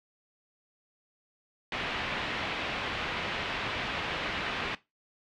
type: low-pass noise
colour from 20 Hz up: white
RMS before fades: -34 dBFS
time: 1.72-4.75 s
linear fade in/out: 2 ms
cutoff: 3100 Hz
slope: 24 dB/octave
effects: noise-tail reverb RT60 0.2 s tail -17 dB re dry